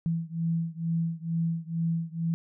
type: beating tone pair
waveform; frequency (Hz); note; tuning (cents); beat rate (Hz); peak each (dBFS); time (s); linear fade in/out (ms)
sine; 164.81 / 167.01; E3 / E3; 0 / +23; 2.2; -29 / -30; 0.06-2.34; 0
effects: none